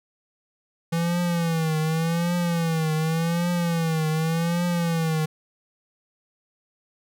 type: tone with vibrato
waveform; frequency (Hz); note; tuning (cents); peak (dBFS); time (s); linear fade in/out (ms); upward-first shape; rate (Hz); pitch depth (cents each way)
square; 165.5; E3; +7; -22; 0.92-5.26; 10; triangle; 0.87; 110
effects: none